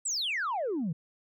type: exponential sweep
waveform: sine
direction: down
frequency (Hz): 8390 to 146.83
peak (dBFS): -27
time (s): 0.05-0.93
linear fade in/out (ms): 10
effects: tanh soft clip ceiling -26 dBFS